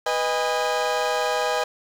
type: chord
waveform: 30% pulse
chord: G# minor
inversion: first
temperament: equal with one note detuned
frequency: 493.9 / 622.3 / 814.9 Hz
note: B4 / D#5 / G#5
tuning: 0 / 0 / -33 cents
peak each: -23 dBFS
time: 0.06-1.64 s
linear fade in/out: 5 ms
effects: low-pass 7000 Hz 12 dB/octave + 7-bit